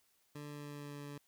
20% pulse tone with pitch glide, 146.83 to 144.22 Hz, D3 to D3, 0 to -31 cents, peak -40 dBFS, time 0.35-1.18 s, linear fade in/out 5 ms, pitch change -31 cents, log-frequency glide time 0.47-1 s, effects white hiss -74 dBFS RMS until 1.27 s

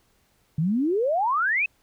sine exponential sweep, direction up, 146.83 to 2643 Hz, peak -20 dBFS, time 0.58-1.66 s, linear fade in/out 5 ms, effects pink hiss -65 dBFS RMS until 1.82 s

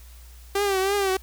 sawtooth tone with vibrato, 392 Hz, G4, in tune, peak -17 dBFS, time 0.55-1.17 s, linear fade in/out 5 ms, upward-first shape triangle, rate 3.1 Hz, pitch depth 85 cents each way, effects added 60 Hz sine -43 dBFS peak until 1.22 s + white hiss -53 dBFS RMS until 1.22 s

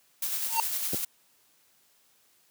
blue noise with tremolo, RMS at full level -30 dBFS, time 0.22-1.05 s, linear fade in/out 5 ms, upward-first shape square, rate 9.9 Hz, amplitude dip 30%
square tone with exponential growth, 912 Hz, A#5, 38 cents flat, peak -20 dBFS, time 0.47-0.6 s, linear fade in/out 1 ms, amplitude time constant 27 ms
clicks, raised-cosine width 2 ms, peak -19 dBFS, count 2, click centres 0.934 / 0.945 s
effects white hiss -65 dBFS RMS until 2.5 s + high-pass 100 Hz 12 dB/octave

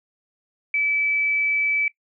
sine tone, 2304 Hz, D7, 34 cents flat, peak -19 dBFS, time 0.74-1.88 s, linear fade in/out 2 ms, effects noise-tail reverb RT60 0.1 s tail -18 dB re dry

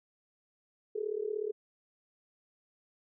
sine tone with amplitude modulation, 424.4 Hz, G#4, 38 cents sharp, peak -28 dBFS, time 0.95-1.52 s, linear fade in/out 10 ms, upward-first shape sine, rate 36.7 Hz, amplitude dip 90%, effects none

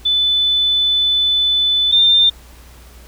sine tone pair in turn, 3500 / 3596 Hz, A7 / A7, -10 / +37 cents, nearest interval unison, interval 47 cents, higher second, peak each -12 / -8 dBFS, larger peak second, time 0.05-1.92 / 1.92-2.3 s, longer first, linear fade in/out 10 ms, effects added 60 Hz sine -39 dBFS peak until 3.07 s + pink hiss -45 dBFS RMS until 3.07 s

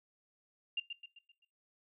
sine tone with echo, 2794 Hz, F7, in tune, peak -31 dBFS, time 0.77-0.8 s, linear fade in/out 5 ms, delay 130 ms, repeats 5, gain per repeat -7 dB, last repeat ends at 1.45 s, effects noise-tail reverb RT60 0.2 s tail -19 dB re dry

